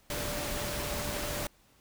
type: tone in noise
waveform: sine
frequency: 587.3 Hz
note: D5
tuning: in tune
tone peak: -40 dBFS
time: 0.1-1.47 s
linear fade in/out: 2 ms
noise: pink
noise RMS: -35 dBFS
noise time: 0.1-1.47 s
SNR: -8 dB
effects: pink hiss -64 dBFS RMS until 1.8 s